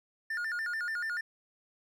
triangle tone with vibrato, 1600 Hz, G6, 35 cents sharp, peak -30 dBFS, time 0.3-1.21 s, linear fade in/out 5 ms, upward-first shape square, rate 6.9 Hz, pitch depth 190 cents each way, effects none

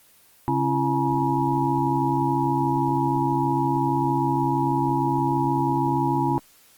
sine tone cluster, 137.6 / 271.5 / 337.8 / 847 / 958 Hz, C#3 / C#4 / E4 / G#5 / A#5, -12 / -36 / +42 / +34 / +47 cents, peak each -26 dBFS, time 0.48-6.38 s, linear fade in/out 0 ms, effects white hiss -55 dBFS RMS until 6.77 s + Opus 24 kbps

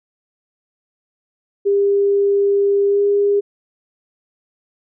sine tone with pitch glide, 400.8 to 405.2 Hz, G4 to G#4, +38 to -43 cents, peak -12 dBFS, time 1.65-3.41 s, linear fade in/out 20 ms, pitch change +19 cents, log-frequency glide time 2.87-3.02 s, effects none

